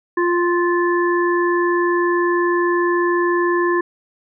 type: harmonic tone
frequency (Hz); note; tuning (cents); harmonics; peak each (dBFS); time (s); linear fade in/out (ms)
349.2; F4; 0; 1 / 3 / 5; -16 / -21 / -23; 0.17-3.81; 5
effects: none